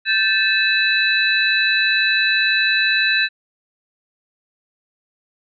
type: tone cluster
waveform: sine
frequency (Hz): 1562 / 1752 / 2602 / 3960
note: G6 / A6 / E7 / B7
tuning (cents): -7 / -8 / -23 / +4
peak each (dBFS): -20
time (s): 0.05-3.29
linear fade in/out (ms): 50
effects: none